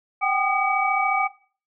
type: tone cluster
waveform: sine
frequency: 763 / 797 / 1221 / 2280 Hz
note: G5 / G5 / D#6 / C#7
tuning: -47 / +28 / -33 / +48 cents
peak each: -25 dBFS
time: 0.21-1.28 s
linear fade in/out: 20 ms
effects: noise-tail reverb RT60 0.4 s tail -17 dB re dry